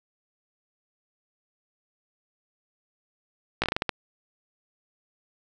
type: slowing click train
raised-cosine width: 0.3 ms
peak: -8 dBFS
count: 8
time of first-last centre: 3.62-3.893 s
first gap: 17 ms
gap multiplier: 1.27
effects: none